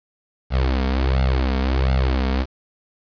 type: tone with flanger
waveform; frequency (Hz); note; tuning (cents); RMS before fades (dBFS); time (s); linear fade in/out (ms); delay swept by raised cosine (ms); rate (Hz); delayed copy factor
sawtooth; 65.41; C2; 0; -19; 0.5-2.46; 50; 1.4 to 4.4; 1.4; +1
effects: resampled to 11025 Hz + 7-bit